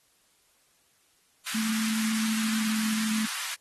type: high-pass noise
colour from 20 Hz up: pink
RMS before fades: -34 dBFS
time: 1.46-3.55 s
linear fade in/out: 10 ms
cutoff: 1200 Hz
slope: 24 dB/octave
type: tone with pitch glide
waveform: sine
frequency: 220 to 217.9 Hz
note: A3 to A3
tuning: 0 to -17 cents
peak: -26 dBFS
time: 1.54-3.26 s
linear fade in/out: 10 ms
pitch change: -17 cents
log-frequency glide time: 2.53-2.66 s
effects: white hiss -66 dBFS RMS until 3.6 s + AAC 32 kbps